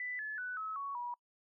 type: tone with pitch steps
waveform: sine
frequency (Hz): 1989 / 1721.6 / 1490.1 / 1289.7 / 1116.3 / 966.2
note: B6 / A6 / F#6 / E6 / C#6 / B5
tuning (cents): +12 / -38 / +12 / -38 / +12 / -38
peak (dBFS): -37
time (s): 0-1.14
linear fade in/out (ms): 2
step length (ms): 190
effects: noise-tail reverb RT60 0.1 s tail -26 dB re dry